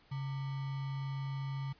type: tone with sample-and-hold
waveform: sine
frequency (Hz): 136.9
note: C#3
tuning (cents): -21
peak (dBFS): -35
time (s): 0.11-1.73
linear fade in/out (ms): 10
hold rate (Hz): 1050
effects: pink hiss -64 dBFS RMS until 1.79 s + resampled to 11025 Hz